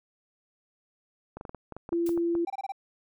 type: clicks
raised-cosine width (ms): 1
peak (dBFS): -25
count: 12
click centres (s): 1.37 / 1.411 / 1.452 / 1.494 / 1.547 / 1.723 / 1.766 / 1.891 / 1.929 / 2.092 / 2.176 / 2.352
type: tone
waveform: sine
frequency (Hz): 340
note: F4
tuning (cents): -46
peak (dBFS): -24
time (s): 1.92-2.45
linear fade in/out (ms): 5
type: noise with exponential decay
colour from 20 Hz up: blue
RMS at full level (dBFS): -38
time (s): 2.06-2.21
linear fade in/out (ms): 5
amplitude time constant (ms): 31
type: tone bursts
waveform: triangle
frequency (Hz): 784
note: G5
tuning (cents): 0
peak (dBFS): -29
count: 5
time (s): 2.47-2.721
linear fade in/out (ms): 5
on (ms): 31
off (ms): 24
effects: none